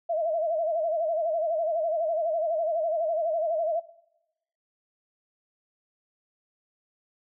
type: tone with vibrato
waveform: sine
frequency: 648 Hz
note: E5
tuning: 30 cents flat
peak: -24 dBFS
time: 0.09-3.8 s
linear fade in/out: 10 ms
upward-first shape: sine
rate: 12 Hz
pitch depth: 100 cents each way
effects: noise-tail reverb RT60 0.9 s tail -20 dB re dry